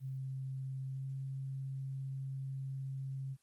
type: tone with pitch glide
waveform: sine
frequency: 132.9 to 134.52 Hz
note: C3 to C3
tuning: +27 to +48 cents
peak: -38 dBFS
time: 0-3.37 s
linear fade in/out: 50 ms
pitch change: +21 cents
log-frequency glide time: 0.88-1.07 s
effects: white hiss -75 dBFS RMS until 3.42 s + Opus 32 kbps